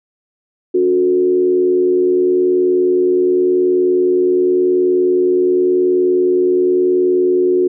sine tone with frequency modulation, 364.1 Hz, F#4, 28 cents flat, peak -10 dBFS, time 0.74-7.68 s, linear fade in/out 10 ms, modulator 80.9 Hz, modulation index 0.54, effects none

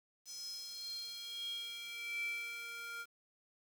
square tone with high-pass filter sweep, 466.2 Hz, A#4, in tune, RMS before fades -44 dBFS, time 0.25-3.06 s, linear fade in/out 50 ms, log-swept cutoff 5700 to 1600 Hz, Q 9, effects 10-bit

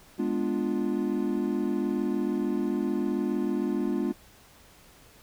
triangle chord, G# diminished seventh, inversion none, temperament equal, 207.7 / 246.9 / 293.7 / 349.2 Hz, G#3 / B3 / D4 / F4, 0 / 0 / 0 / 0 cents, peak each -29 dBFS, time 0.18-4.13 s, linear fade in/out 20 ms, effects pink hiss -55 dBFS RMS until 5.22 s

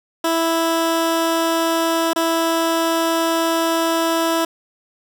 15% pulse tone with dropouts, 329.6 Hz, E4, in tune, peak -10 dBFS, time 0.24-4.45 s, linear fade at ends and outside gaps 5 ms, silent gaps 2.133-2.16 s, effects none

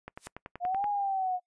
click train, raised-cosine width 0.5 ms, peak -25 dBFS, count 9, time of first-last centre 0.08-0.842 s, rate 10.5 Hz
blue noise with exponential growth, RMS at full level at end -39 dBFS, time 0.16-0.27 s, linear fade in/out 0 ms, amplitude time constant 23 ms
sine exponential two-way sweep, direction up then down, 698.5 to 830.6 to 721 Hz, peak -27 dBFS, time 0.6-1.4 s, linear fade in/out 50 ms, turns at 0.87 s
effects noise-tail reverb RT60 0.1 s tail -25 dB re dry + resampled to 22050 Hz

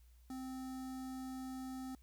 square tone with notch filter, 260 Hz, C4, 11 cents flat, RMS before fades -45 dBFS, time 0.3-1.95 s, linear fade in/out 2 ms, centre 2600 Hz, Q 0.83, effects added 60 Hz sine -60 dBFS peak until 2.02 s + white hiss -75 dBFS RMS until 2.02 s

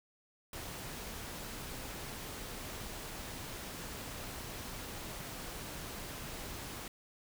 pink noise, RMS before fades -44 dBFS, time 0.53-6.88 s, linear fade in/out 2 ms, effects none

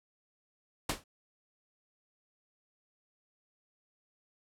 pink noise with exponential decay, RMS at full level -27 dBFS, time 0.89-1.04 s, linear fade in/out 5 ms, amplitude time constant 31 ms, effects low-pass 11000 Hz 12 dB/octave

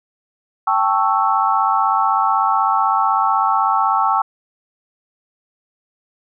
sine chord, A dominant seventh, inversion third, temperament equal, 784 / 880 / 1108.7 / 1318.5 Hz, G5 / A5 / C#6 / E6, 0 / 0 / 0 / 0 cents, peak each -19 dBFS, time 0.67-4.22 s, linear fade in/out 5 ms, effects none

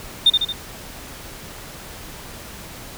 sine tone with echo, 3629 Hz, A#7, 47 cents flat, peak -7 dBFS, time 0.26-0.3 s, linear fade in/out 5 ms, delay 75 ms, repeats 3, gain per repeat -5 dB, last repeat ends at 0.525 s, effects tanh soft clip ceiling -6 dBFS + pink hiss -37 dBFS RMS until 2.97 s

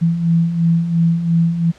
sine beating tone pair, 165.1 / 168 Hz, E3 / E3, +3 / +33 cents, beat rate 2.9 Hz, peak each -20 / -13 dBFS, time 0.01-1.72 s, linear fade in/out 20 ms, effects pink hiss -47 dBFS RMS until 1.78 s + low-pass 6000 Hz 12 dB/octave

